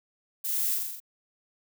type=noise with echo; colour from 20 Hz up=violet; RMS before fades=-31 dBFS; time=0.44-0.75 s; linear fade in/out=10 ms; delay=42 ms; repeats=6; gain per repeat=-2 dB; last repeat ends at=1.002 s; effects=none